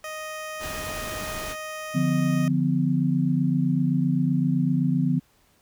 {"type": "tone", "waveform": "15% pulse", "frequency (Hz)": 622.3, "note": "D#5", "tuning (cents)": 0, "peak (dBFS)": -26, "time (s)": [0.04, 2.48], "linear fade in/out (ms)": 2}
{"type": "noise", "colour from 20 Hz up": "pink", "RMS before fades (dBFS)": -35, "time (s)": [0.59, 1.56], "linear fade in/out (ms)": 50}
{"type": "chord", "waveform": "sine", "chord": "B diminished", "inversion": "first", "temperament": "equal with one note detuned", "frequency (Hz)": [146.83, 174.61, 252.4], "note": ["D3", "F3", "B3"], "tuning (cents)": [0, 0, 38], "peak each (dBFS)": -24, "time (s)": [1.94, 5.2], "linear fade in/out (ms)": 20}
{"effects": ["pink hiss -62 dBFS RMS until 5.61 s"]}